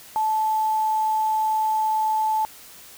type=tone with quantisation; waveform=sine; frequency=871 Hz; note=A5; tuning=18 cents flat; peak=-19 dBFS; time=0.16-2.45 s; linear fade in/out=0 ms; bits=7; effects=white hiss -45 dBFS RMS until 2.97 s